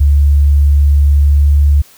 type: tone with pitch glide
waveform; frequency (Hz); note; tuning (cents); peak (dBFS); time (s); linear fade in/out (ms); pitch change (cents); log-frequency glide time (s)
sine; 71.7 to 72.2; D2 to D2; -41 to -29; -5; 0-1.82; 10; +12; 1.18-1.56
effects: white hiss -43 dBFS RMS until 1.97 s